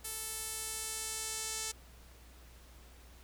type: tone with band-pass filter sweep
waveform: sawtooth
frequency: 440 Hz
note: A4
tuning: in tune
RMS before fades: -40 dBFS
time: 0.04-1.72 s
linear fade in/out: 10 ms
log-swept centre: 11000 to 7300 Hz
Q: 1.5
effects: added 60 Hz sine -55 dBFS peak until 3.23 s + pink hiss -60 dBFS RMS until 3.23 s